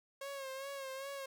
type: tone with vibrato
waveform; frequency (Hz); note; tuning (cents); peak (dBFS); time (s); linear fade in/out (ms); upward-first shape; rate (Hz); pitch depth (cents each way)
sawtooth; 543; C#5; -36; -38; 0.21-1.26; 5; sine; 2.5; 51
effects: none